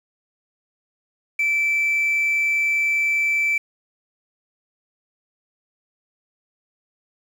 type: tone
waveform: sine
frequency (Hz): 2325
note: D7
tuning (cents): -18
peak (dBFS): -16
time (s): 1.39-3.58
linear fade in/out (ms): 5
effects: tanh soft clip ceiling -14 dBFS + 7-bit